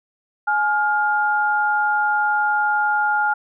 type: tone pair together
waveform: sine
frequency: 841 / 1409.9 Hz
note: G#5 / F6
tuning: +22 / +16 cents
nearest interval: major sixth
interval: 894 cents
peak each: -19 dBFS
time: 0.47-3.34 s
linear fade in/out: 10 ms
effects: none